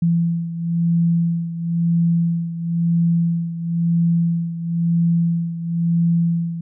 sine beating tone pair, 168.5 / 169.49 Hz, E3 / E3, +38 / +48 cents, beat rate 0.99 Hz, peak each -17 / -22 dBFS, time 0.02-6.61 s, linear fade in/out 5 ms, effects none

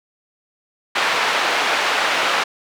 pink band-pass noise, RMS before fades -19 dBFS, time 0.95-2.44 s, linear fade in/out 10 ms, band 790 to 3200 Hz, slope 12 dB/octave, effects none

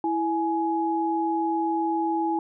sine tone pair together, 329.6 / 838.7 Hz, E4 / G#5, 0 / +17 cents, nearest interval octave + major third, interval 1617 cents, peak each -25 dBFS, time 0.04-2.39 s, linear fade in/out 2 ms, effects none

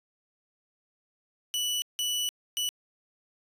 sawtooth tone bursts at uneven times, 2960 Hz, F#7, in tune, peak -24 dBFS, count 3, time 1.54-1.82 / 1.99-2.29 / 2.57-2.69 s, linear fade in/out 0 ms, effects resampled to 32000 Hz

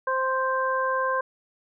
harmonic tone, 523.3 Hz, C5, in tune, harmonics 1 / 2 / 3, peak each -27 / -25 / -29 dBFS, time 0.07-1.21 s, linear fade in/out 5 ms, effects none

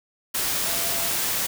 sine tone in noise, 676 Hz, E5, 43 cents sharp, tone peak -36 dBFS, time 0.66-1.09 s, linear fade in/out 10 ms, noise white, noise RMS -25 dBFS, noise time 0.34-1.47 s, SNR -14 dB, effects none

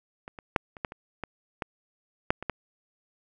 clicks, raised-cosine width 0.5 ms, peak -25 / -26 / -6 / -28 / -14 / -25 / -18 / -15 / -6 / -21 / -13 dBFS, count 11, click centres 0.279 / 0.388 / 0.562 / 0.768 / 0.848 / 0.921 / 1.237 / 1.622 / 2.305 / 2.426 / 2.497 s, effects none

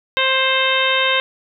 harmonic tone with a mistuned harmonic, 527 Hz, C5, 12 cents sharp, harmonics 1 / 2 / 3 / 4 / 5 / 6 / 7, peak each -22 / -22 / -22 / -22 / -22 / -22 / -22 dBFS, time 0.17-1.2 s, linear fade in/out 0 ms, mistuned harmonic 6, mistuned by -31 cents, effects none

